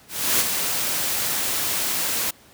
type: noise with ADSR envelope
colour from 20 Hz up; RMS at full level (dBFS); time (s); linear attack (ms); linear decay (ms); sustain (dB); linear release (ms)
white; -18; 0.08-2.31; 320; 26; -6; 9
effects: pink hiss -51 dBFS RMS until 2.53 s + high-pass 80 Hz 12 dB/octave